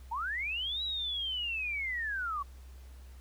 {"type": "linear two-way sweep", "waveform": "sine", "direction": "up then down", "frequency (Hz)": [851, 3926, 1100], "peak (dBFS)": -32, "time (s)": [0.11, 2.43], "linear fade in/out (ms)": 10, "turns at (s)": 0.83, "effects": ["added 64 Hz sine -47 dBFS peak until 3.2 s", "pink hiss -62 dBFS RMS until 3.2 s"]}